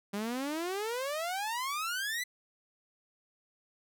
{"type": "exponential sweep", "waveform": "sawtooth", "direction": "up", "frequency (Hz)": [196.7, 2034], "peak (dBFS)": -29, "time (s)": [0.13, 2.24], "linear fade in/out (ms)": 10, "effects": []}